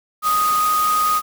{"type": "tone in noise", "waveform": "sine", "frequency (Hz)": 1244.5, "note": "D#6", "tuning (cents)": 0, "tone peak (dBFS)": -15, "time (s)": [0.22, 1.22], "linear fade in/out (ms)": 50, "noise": "white", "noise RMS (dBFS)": -27, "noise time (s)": [0.22, 1.22], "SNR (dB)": 9, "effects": []}